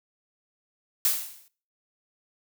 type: noise with exponential decay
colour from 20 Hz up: blue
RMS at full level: -20 dBFS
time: 1.05-1.48 s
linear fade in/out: 1 ms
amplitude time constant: 92 ms
effects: noise-tail reverb RT60 0.4 s tail -19 dB re dry